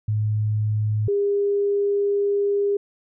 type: tone pair in turn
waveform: sine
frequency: 106.8 / 404.1 Hz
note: G#2 / G#4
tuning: +49 / -47 cents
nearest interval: octave + major seventh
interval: 2304 cents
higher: second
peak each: -19 / -18 dBFS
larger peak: second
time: 0.08-1.08 / 1.08-2.77 s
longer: second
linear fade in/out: 5 ms
effects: none